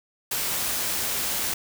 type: noise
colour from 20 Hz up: white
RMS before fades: -27 dBFS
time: 0.31-1.54 s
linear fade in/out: 5 ms
effects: none